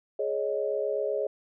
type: chord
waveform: sine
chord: Ab suspended fourth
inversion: none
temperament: equal with one note detuned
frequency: 418.4 / 554.4 / 622.3 Hz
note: Ab4 / Db5 / Eb5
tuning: +13 / 0 / 0 cents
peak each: -30 / -30 / -32 dBFS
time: 0.19-1.27 s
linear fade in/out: 5 ms
effects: none